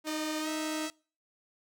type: tone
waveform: sawtooth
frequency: 310.4 Hz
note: D#4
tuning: 4 cents flat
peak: -29 dBFS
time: 0.04-0.9 s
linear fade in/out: 50 ms
type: tone with pitch glide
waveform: 5% pulse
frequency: 607 to 654.3 Hz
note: D#5 to E5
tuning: -43 to -13 cents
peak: -27 dBFS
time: 0.07-0.9 s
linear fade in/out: 0 ms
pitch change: +130 cents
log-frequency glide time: 0.4-0.5 s
effects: noise-tail reverb RT60 0.4 s tail -25 dB re dry